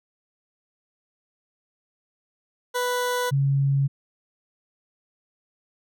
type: tone pair in turn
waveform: 20% pulse / sine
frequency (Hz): 493.7 / 138.38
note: B4 / C#3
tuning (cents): -1 / -3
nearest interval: octave + minor seventh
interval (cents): 2202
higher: first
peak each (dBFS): -18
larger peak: neither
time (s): 2.74-3.31 / 3.31-3.88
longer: neither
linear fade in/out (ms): 20
effects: none